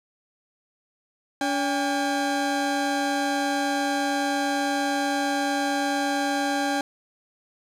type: tone pair together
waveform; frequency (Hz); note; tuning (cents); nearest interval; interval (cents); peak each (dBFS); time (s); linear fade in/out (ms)
30% pulse; 284.6 / 805; C#4 / G5; +46 / +46; octave + tritone; 1800; -23; 1.41-6.81; 2
effects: low-pass 9000 Hz 12 dB/octave + 9-bit